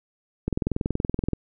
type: click train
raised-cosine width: 3 ms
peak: -11 dBFS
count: 19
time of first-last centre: 0.48-1.333 s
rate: 21.1 Hz
effects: none